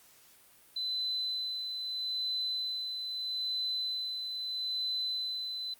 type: tone with tremolo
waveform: sine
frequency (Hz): 4025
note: B7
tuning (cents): +32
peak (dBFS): -30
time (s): 0.76-5.74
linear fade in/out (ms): 5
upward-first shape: sine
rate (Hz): 0.78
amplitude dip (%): 40
effects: white hiss -60 dBFS RMS until 5.79 s + Opus 48 kbps